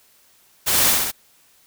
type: noise with echo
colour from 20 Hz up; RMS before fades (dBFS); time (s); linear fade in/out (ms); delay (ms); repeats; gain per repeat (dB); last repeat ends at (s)
white; -19; 0.66-0.92; 20; 66; 3; -2; 1.118
effects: white hiss -56 dBFS RMS until 1.66 s